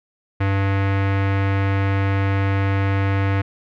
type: tone with low-pass filter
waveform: square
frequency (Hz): 98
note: G2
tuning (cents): 0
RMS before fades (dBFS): -19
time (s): 0.4-3.42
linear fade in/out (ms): 10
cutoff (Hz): 2100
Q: 2
effects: none